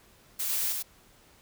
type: noise with echo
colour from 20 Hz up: blue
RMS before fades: -31 dBFS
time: 0.39-0.73 s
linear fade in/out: 10 ms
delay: 98 ms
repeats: 1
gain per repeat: -2 dB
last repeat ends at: 0.828 s
effects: pink hiss -59 dBFS RMS until 1.41 s